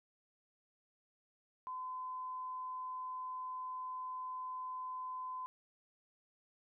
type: tone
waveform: sine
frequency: 1020 Hz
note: C6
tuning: 44 cents flat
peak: -40 dBFS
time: 1.67-5.46 s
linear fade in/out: 0 ms
effects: none